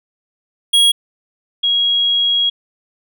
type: tone pair in turn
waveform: square / sine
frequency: 3300 / 3300 Hz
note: G#7 / G#7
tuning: -12 / -12 cents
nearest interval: unison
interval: 0 cents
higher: neither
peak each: -9 / -12 dBFS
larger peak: first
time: 0.73-0.92 / 1.63-2.5 s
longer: second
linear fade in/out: 10 ms
effects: none